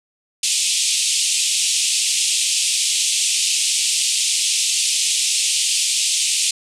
white band-pass noise, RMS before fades -19 dBFS, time 0.43-6.51 s, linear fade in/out 5 ms, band 2500 to 9300 Hz, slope 48 dB/octave, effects none

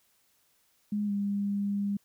sine tone with pitch glide, 207.6 to 201.5 Hz, G#3 to G3, 0 to +48 cents, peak -27 dBFS, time 0.92-1.97 s, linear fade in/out 5 ms, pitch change -52 cents, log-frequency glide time 1.06-1.11 s, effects white hiss -69 dBFS RMS until 2.04 s

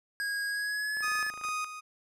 square tone with pitch glide, 1641 to 1722.6 Hz, G#6 to A6, -21 to -37 cents, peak -31 dBFS, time 0.2-1.3 s, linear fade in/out 0 ms, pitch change +84 cents, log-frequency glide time 0.46-1.06 s
click train, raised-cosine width 0.5 ms, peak -33 dBFS, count 15, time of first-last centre 0.97-1.487 s, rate 27.1 Hz
30% pulse tone with tremolo, 1244.5 Hz, D#6, in tune, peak -28 dBFS, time 1.02-1.81 s, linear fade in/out 20 ms, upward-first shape square, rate 2.4 Hz, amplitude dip 65%
effects low-pass 11000 Hz 12 dB/octave

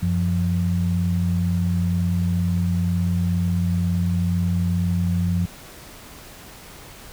sine tone pair together, 92.5 / 174.61 Hz, F#2 / F3, 0 / 0 cents, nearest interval major seventh, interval 1100 cents, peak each -21 dBFS, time 0.02-5.46 s, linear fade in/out 10 ms, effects pink hiss -42 dBFS RMS until 7.12 s

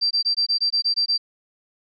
sine tone bursts, 4699 Hz, D8, in tune, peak -17 dBFS, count 10, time 0.01-1.18 s, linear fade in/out 20 ms, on 99 ms, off 20 ms, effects none

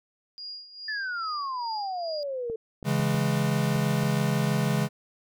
sine tone with tremolo, 4848 Hz, D#8, 46 cents flat, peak -35 dBFS, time 0.38-2.23 s, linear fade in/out 0 ms, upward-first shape sine, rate 2.4 Hz, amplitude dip 75%
sine exponential sweep, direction down, 1776 to 440 Hz, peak -29 dBFS, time 0.88-2.56 s, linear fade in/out 5 ms
clicks, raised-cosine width 2 ms, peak -26 dBFS, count 6, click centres 2.499 / 2.828 / 2.999 / 3.146 / 3.759 / 4.034 s
square chord, C# minor, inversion none, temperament equal, 138.59 / 164.81 / 207.7 Hz, C#3 / E3 / G#3, 0 / 0 / 0 cents, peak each -27 / -29 / -29 dBFS, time 2.84-4.89 s, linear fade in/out 50 ms
effects none

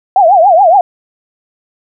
sine tone with vibrato, 725 Hz, F#5, 35 cents flat, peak -3 dBFS, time 0.16-0.81 s, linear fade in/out 2 ms, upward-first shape triangle, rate 7.1 Hz, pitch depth 260 cents each way, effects none

